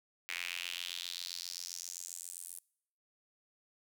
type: tone with high-pass filter sweep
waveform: square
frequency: 43.78 Hz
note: F1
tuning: 5 cents sharp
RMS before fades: -43 dBFS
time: 0.29-2.59 s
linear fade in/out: 0 ms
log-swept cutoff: 2200 to 10000 Hz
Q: 3.3
effects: noise-tail reverb RT60 0.7 s tail -25 dB re dry